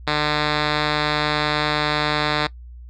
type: tone with low-pass filter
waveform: 5% pulse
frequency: 150.2 Hz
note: D3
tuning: 39 cents sharp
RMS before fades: -21 dBFS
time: 0.07-2.47 s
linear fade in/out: 5 ms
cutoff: 3600 Hz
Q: 3.5
effects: noise-tail reverb RT60 0.1 s tail -20 dB re dry + added 60 Hz sine -36 dBFS peak until 2.89 s